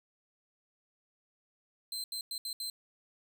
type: tone bursts at uneven times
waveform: sawtooth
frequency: 4107 Hz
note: C8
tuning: 33 cents flat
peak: -33 dBFS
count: 5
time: 1.92-2.04 / 2.12-2.21 / 2.31-2.38 / 2.45-2.53 / 2.6-2.7 s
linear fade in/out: 2 ms
effects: none